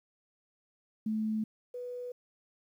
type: tone pair in turn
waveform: sine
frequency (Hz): 217.4 / 492.7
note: A3 / B4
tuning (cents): -21 / -4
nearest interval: octave + major second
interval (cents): 1417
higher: second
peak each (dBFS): -29 / -37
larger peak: first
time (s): 1.06-1.44 / 1.74-2.12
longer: neither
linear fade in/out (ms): 5
effects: 11-bit